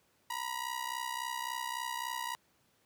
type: ring-modulated tone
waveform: sawtooth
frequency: 962 Hz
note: B5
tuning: 46 cents flat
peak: -29 dBFS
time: 0.3-2.35 s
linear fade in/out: 0 ms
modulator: 31.8 Hz
effects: pink hiss -71 dBFS RMS until 2.85 s + high-pass 100 Hz 12 dB/octave